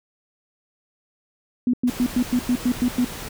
sine tone bursts, 246.9 Hz, B3, in tune, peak -16 dBFS, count 9, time 1.67-3.047 s, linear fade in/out 2 ms, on 65 ms, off 99 ms
pink noise, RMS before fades -34 dBFS, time 1.87-3.29 s, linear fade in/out 10 ms
effects none

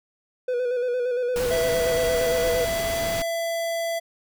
triangle tone with vibrato, 493.9 Hz, B4, in tune, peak -20 dBFS, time 0.48-2.65 s, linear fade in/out 5 ms, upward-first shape square, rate 8.7 Hz, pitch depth 36 cents each way
pink noise, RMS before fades -31 dBFS, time 1.36-3.22 s, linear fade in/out 0 ms
square tone with pitch glide, 659.3 to 668.9 Hz, E5 to E5, 0 to +25 cents, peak -25 dBFS, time 1.5-4 s, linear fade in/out 20 ms, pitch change +25 cents, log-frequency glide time 2.06-3.01 s
effects none

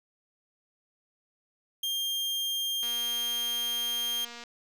40% pulse tone, 3200 Hz, G7, 35 cents sharp, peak -28 dBFS, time 1.83-4.25 s, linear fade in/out 5 ms
click train, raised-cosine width 0.2 ms, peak -27 dBFS, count 382, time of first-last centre 2.83-4.438 s, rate 237 Hz
effects none

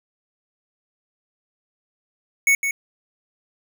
square tone with echo, 2217 Hz, C#7, in tune, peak -14 dBFS, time 2.47-2.55 s, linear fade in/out 2 ms, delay 160 ms, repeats 1, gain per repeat -7 dB, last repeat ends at 2.71 s, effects none

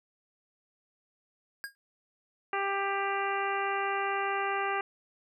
square tone with exponential decay, 1626 Hz, G#6, 37 cents flat, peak -32 dBFS, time 1.64-1.75 s, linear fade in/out 0 ms, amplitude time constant 22 ms
harmonic tone, 395.3 Hz, G4, 15 cents sharp, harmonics 1 / 2 / 3 / 4 / 5 / 6 / 7, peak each -35 / -33 / -34 / -37 / -38 / -41 / -41 dBFS, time 2.53-4.81 s, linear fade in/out 2 ms
effects none

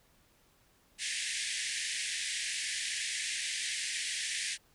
pink band-pass noise, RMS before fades -36 dBFS, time 0.98-4.58 s, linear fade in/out 50 ms, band 1700 to 10000 Hz, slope 96 dB/octave, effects pink hiss -67 dBFS RMS until 4.74 s

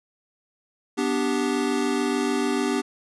square chord, G major, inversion first, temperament equal, 246.9 / 293.7 / 392 Hz, B3 / D4 / G4, 0 / 0 / 0 cents, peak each -27 dBFS, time 0.97-2.82 s, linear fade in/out 20 ms, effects resampled to 24000 Hz

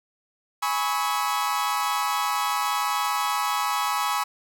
40% pulse chord, C# minor seventh, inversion second, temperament equal with one note detuned, 830.6 / 987.8 / 1108.7 / 1288.4 Hz, G#5 / B5 / C#6 / E6, 0 / 0 / 0 / -40 cents, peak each -28 dBFS, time 0.62-4.24 s, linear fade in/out 10 ms, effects none

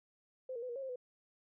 sine tone with pitch steps, 516 / 467.1 / 504 / 475.9 / 545 / 528 / 498.4 Hz, C5 / A#4 / B4 / A#4 / C#5 / C5 / B4, -24 / +3 / +35 / +36 / -29 / +16 / +16 cents, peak -39 dBFS, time 0.49-0.959 s, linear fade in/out 5 ms, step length 67 ms, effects none

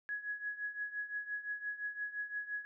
sine tone with tremolo, 1676 Hz, G#6, 15 cents sharp, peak -34 dBFS, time 0.09-2.65 s, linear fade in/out 0 ms, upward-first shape triangle, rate 5.8 Hz, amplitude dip 85%, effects none

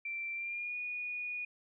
sine tone with pitch glide, 2349 to 2457 Hz, D7 to D#7, 0 to -22 cents, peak -36 dBFS, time 0.05-1.45 s, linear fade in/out 5 ms, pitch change +78 cents, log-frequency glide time 0.34-0.76 s, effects none

